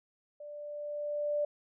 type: tone with level ramp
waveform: sine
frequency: 589 Hz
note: D5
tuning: 5 cents sharp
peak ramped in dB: -43 to -27 dBFS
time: 0.4-1.45 s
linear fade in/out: 5 ms
effects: none